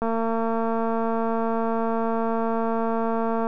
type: click train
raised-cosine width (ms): 1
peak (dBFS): -13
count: 784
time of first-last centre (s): 0.02-3.469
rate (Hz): 227
effects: none